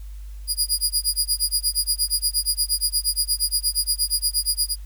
20% pulse tone with tremolo, 4878 Hz, D#8, 35 cents flat, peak -11 dBFS, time 0.47-4.76 s, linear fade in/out 50 ms, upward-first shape sine, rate 8.5 Hz, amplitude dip 100%, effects added 50 Hz sine -33 dBFS peak until 4.85 s + white hiss -56 dBFS RMS until 4.85 s

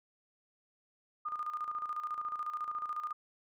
sine tone with tremolo, 1219 Hz, D#6, 36 cents flat, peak -33 dBFS, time 1.25-3.13 s, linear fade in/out 10 ms, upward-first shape square, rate 14 Hz, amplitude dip 60%, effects none

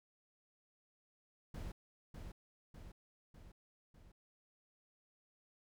brown noise with echo, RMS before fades -45 dBFS, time 1.54-1.72 s, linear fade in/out 5 ms, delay 600 ms, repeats 4, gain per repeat -4 dB, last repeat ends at 4.12 s, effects none

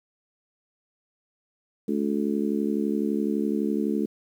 harmonic tone, 71.9 Hz, D2, 36 cents flat, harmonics 3 / 4 / 5 / 6, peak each -26 / -28 / -30 / -32 dBFS, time 1.88-4.06 s, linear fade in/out 5 ms, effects 9-bit

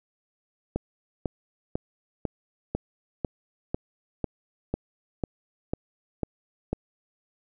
click train, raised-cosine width 2 ms, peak -13 dBFS, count 13, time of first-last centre 0.76-6.73 s, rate 2.01 Hz, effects none

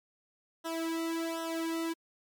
sawtooth tone with flanger, 328.8 Hz, E4, 4 cents flat, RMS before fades -34 dBFS, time 0.64-1.94 s, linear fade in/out 20 ms, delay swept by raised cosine 0.43 to 1.83 ms, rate 1.3 Hz, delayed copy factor -1, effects MP3 96 kbps

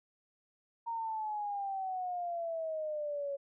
sine exponential sweep, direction down, 932.3 to 554.4 Hz, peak -34 dBFS, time 0.86-3.37 s, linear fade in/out 20 ms, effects none

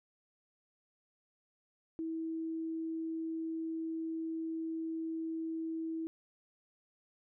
sine tone, 324.3 Hz, E4, 28 cents flat, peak -35 dBFS, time 1.99-6.07 s, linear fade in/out 0 ms, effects none

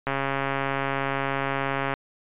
click train, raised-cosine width 0.5 ms, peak -11 dBFS, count 257, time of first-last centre 0.07-1.939 s, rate 137 Hz, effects resampled to 8000 Hz

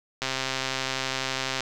click train, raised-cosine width 0.2 ms, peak -10 dBFS, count 184, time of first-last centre 0.22-1.606 s, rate 132 Hz, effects none

